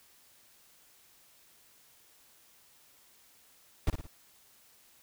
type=noise with echo; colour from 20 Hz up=brown; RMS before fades=-26 dBFS; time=3.87-3.9 s; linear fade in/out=2 ms; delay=56 ms; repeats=3; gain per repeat=-7 dB; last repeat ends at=4.068 s; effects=white hiss -62 dBFS RMS until 5.02 s